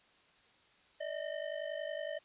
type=ring-modulated tone; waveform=square; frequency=611 Hz; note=D#5; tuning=32 cents flat; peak=-35 dBFS; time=1-2.19 s; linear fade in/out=10 ms; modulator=25.4 Hz; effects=white hiss -66 dBFS RMS until 2.24 s + resampled to 8000 Hz